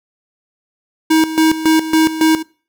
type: tone with tremolo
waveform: square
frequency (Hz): 317.9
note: D#4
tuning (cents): +37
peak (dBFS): -9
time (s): 1.1-2.43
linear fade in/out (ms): 10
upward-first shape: square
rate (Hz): 3.6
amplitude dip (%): 75
effects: noise-tail reverb RT60 0.4 s tail -22 dB re dry